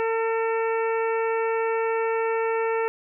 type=harmonic tone with a mistuned harmonic; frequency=451.7 Hz; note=A4; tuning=45 cents sharp; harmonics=1 / 2 / 3 / 4 / 5 / 6; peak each=-23 / -29 / -33 / -35 / -37 / -39 dBFS; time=0-2.88 s; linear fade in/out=0 ms; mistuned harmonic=6; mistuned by=-26 cents; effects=none